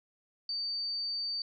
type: tone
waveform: sine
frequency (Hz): 4600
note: D8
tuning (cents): -37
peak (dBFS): -32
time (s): 0.49-1.42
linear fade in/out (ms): 2
effects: none